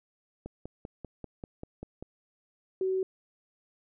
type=click train; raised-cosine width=2 ms; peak=-26 dBFS; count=9; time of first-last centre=0.46-2.026 s; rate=5.11 Hz
type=tone; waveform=sine; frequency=377.4 Hz; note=F#4; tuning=34 cents sharp; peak=-26 dBFS; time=2.81-3.03 s; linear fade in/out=2 ms
effects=none